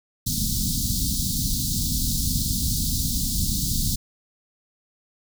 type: band-stop noise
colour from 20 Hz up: pink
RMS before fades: -24 dBFS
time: 0.26-3.96 s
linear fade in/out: 10 ms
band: 260 to 3900 Hz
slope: 48 dB/octave
effects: none